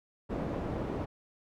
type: low-pass noise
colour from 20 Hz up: white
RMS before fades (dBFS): -35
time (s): 0.29-1.06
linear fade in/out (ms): 20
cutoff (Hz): 460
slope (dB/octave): 12
effects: none